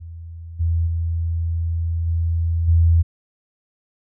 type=tone with level steps; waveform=sine; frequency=83.3 Hz; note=E2; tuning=19 cents sharp; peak=-32 / -16 / -19 / -17 / -11 dBFS; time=0-3.03 s; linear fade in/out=20 ms; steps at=0.59 / 0.86 / 2.06 / 2.67 s; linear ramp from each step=20 ms; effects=none